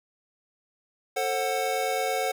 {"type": "chord", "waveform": "square", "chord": "F# diminished", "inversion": "first", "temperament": "just", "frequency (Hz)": [444, 532.8, 740], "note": ["A4", "C5", "F#5"], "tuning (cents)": [16, 31, 0], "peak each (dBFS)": [-32, -31, -29], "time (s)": [1.16, 2.32], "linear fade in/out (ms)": 10, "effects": []}